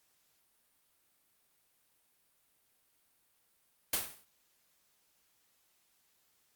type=noise with exponential decay; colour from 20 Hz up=white; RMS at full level=-28 dBFS; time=3.93-4.25 s; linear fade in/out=5 ms; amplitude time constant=69 ms; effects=white hiss -73 dBFS RMS until 6.55 s + Opus 48 kbps